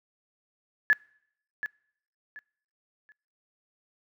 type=tone with echo; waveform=sine; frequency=1713 Hz; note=A6; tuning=47 cents flat; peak=-16 dBFS; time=0.9-0.93 s; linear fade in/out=0 ms; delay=730 ms; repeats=3; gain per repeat=-12 dB; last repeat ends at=3.12 s; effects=noise-tail reverb RT60 0.7 s tail -26 dB re dry